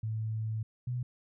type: tone pair in turn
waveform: sine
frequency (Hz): 110 / 123.47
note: A2 / B2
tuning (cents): 0 / 0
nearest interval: major second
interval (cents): 200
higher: second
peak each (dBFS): -31 / -31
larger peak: neither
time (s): 0.03-0.63 / 0.87-1.03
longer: first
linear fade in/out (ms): 5
effects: none